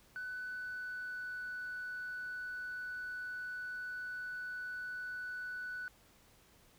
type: tone with pitch glide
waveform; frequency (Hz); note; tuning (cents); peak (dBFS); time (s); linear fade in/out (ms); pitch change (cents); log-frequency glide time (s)
sine; 1498 to 1486.8; F#6 to F#6; +21 to +8; -38; 0.16-5.88; 0; -13; 0.29-1.46
effects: tanh soft clip ceiling -37 dBFS + pink hiss -65 dBFS RMS until 6.78 s